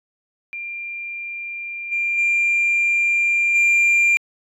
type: tone with level steps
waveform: sine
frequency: 2385 Hz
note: D7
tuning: 26 cents sharp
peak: -27 / -18 / -14 / -10 dBFS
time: 0.53-4.17 s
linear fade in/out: 0 ms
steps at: 1.91 / 2.17 / 3.54 s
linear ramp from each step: 20 ms
effects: tanh soft clip ceiling -12 dBFS